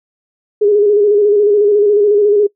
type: tone with vibrato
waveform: sine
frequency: 413.3 Hz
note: G#4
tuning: 8 cents flat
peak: -7 dBFS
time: 0.61-2.47 s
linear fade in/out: 10 ms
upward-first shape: square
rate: 14 Hz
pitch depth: 39 cents each way
effects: noise-tail reverb RT60 0.1 s tail -21 dB re dry